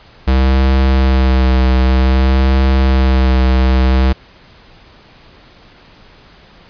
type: tone with vibrato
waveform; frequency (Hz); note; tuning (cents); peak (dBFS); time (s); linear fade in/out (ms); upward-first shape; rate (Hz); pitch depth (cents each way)
square; 65.2; C2; -5; -9; 0.27-4.13; 10; sine; 0.53; 24
effects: pink hiss -43 dBFS RMS until 6.69 s + resampled to 11025 Hz